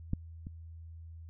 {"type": "clicks", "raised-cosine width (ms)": 5, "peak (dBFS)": [-18, -30], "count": 2, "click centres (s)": [0.134, 0.469], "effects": ["added 82 Hz sine -45 dBFS peak until 1.29 s"]}